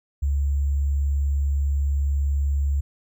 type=tone with sample-and-hold; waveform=sine; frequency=70.4 Hz; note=C#2; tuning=27 cents sharp; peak=-19 dBFS; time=0.22-2.81 s; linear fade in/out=10 ms; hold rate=7350 Hz; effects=none